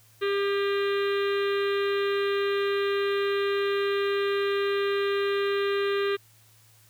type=harmonic tone with a mistuned harmonic; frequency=400.2 Hz; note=G4; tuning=36 cents sharp; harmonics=1 / 3 / 4 / 5 / 6 / 7 / 8 / 9 / 10; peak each=-24 / -34 / -36 / -38 / -40 / -41 / -42 / -43 / -44 dBFS; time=0.21-6.17 s; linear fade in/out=20 ms; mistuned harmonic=5; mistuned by=-41 cents; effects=added 110 Hz sine -59 dBFS peak until 6.89 s + white hiss -59 dBFS RMS until 6.89 s